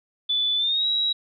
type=tone with pitch glide; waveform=sine; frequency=3481 to 3862 Hz; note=A7 to B7; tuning=-19 to -39 cents; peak=-20 dBFS; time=0.29-1.13 s; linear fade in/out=10 ms; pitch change=+180 cents; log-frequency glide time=0.56-0.86 s; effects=none